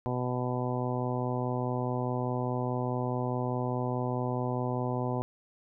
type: harmonic tone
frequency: 124.8 Hz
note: B2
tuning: 19 cents sharp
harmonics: 1 / 2 / 3 / 4 / 5 / 6 / 7 / 8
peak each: -32 / -35 / -37 / -38 / -39 / -40 / -40 / -41 dBFS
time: 0.06-5.22 s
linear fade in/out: 0 ms
effects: none